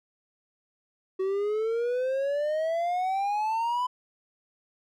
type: exponential sweep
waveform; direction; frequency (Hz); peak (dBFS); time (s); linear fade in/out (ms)
triangle; up; 375.1 to 1008; -23; 1.19-3.87; 10
effects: none